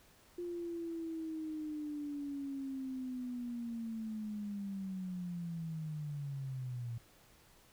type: linear sweep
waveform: sine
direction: down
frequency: 351.8 to 115.6 Hz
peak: -38 dBFS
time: 0.38-6.98 s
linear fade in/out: 5 ms
effects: pink hiss -64 dBFS RMS until 7.72 s